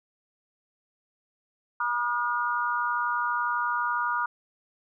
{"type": "tone cluster", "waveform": "sine", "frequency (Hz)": [965, 1215, 1433], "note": ["B5", "D#6", "F6"], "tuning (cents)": [-40, -42, 44], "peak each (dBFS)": -29, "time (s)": [1.8, 4.26], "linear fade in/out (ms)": 5, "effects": []}